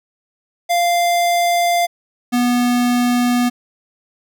square tone pair in turn, 695 / 244.2 Hz, F5 / B3, -9 / -19 cents, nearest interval octave + tritone, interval 1810 cents, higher first, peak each -14 dBFS, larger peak neither, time 0.69-1.87 / 2.32-3.5 s, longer neither, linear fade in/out 20 ms, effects none

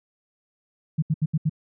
sine tone bursts, 155.56 Hz, D#3, in tune, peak -18 dBFS, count 5, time 0.98-1.496 s, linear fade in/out 10 ms, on 44 ms, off 74 ms, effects none

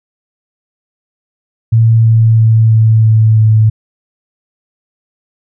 sine tone with pitch steps, 113.5 / 112.65 / 111.81 / 110.97 / 110.14 / 109.32 Hz, A#2 / A2 / A2 / A2 / A2 / A2, -46 / +41 / +28 / +15 / +2 / -11 cents, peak -4 dBFS, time 1.72-3.7 s, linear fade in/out 10 ms, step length 330 ms, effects none

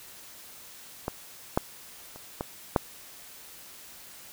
clicks, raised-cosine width 1 ms, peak -15 / -8 / -30 / -16 / -6 dBFS, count 5, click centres 1.081 / 1.575 / 2.16 / 2.409 / 2.762 s, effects white hiss -48 dBFS RMS until 4.32 s

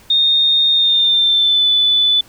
sine tone with pitch glide, 3676 to 3488 Hz, A#7 to A7, -25 to -16 cents, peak -10 dBFS, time 0.1-2.21 s, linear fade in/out 5 ms, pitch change -91 cents, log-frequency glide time 0.72-1.7 s, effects pink hiss -46 dBFS RMS until 2.28 s

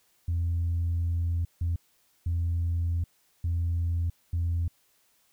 sine tone bursts at uneven times, 85 Hz, F2, 46 cents flat, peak -23 dBFS, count 5, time 0.28-1.45 / 1.61-1.76 / 2.26-3.04 / 3.44-4.1 / 4.33-4.68 s, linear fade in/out 5 ms, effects tanh soft clip ceiling -22 dBFS + white hiss -67 dBFS RMS until 5.32 s

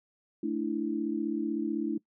sine chord, A suspended fourth, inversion none, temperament equal, 220 / 293.7 / 329.6 Hz, A3 / D4 / E4, 0 / 0 / 0 cents, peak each -34 / -32 / -32 dBFS, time 0.43-1.98 s, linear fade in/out 5 ms, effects noise-tail reverb RT60 0.1 s tail -22 dB re dry

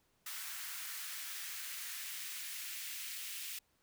white noise with high-pass filter sweep, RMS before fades -44 dBFS, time 0.26-3.59 s, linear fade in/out 5 ms, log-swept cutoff 1400 to 2400 Hz, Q 1.5, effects pink hiss -75 dBFS RMS until 3.82 s

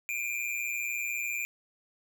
square tone with amplitude modulation, 2398 Hz, D7, 36 cents sharp, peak -28 dBFS, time 0.09-1.45 s, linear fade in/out 0 ms, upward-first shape sine, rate 120 Hz, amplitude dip 80%, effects none

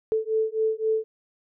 sine beating tone pair, 437.9 / 441.7 Hz, A4 / A4, -8 / +7 cents, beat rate 3.8 Hz, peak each -25 dBFS, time 0.12-1.04 s, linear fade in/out 0 ms, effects none

